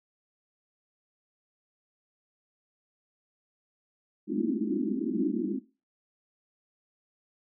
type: band-pass noise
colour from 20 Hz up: pink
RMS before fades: -29 dBFS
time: 4.27-5.6 s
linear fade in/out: 50 ms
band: 200 to 360 Hz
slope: 96 dB/octave
effects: noise-tail reverb RT60 0.3 s tail -17 dB re dry